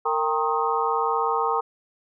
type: tone cluster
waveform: sine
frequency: 459.6 / 792 / 928 / 1073 / 1252 Hz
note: A#4 / G5 / A#5 / C6 / D#6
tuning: -25 / +18 / -8 / +43 / +10 cents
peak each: -27 dBFS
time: 0.05-1.61 s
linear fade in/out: 10 ms
effects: none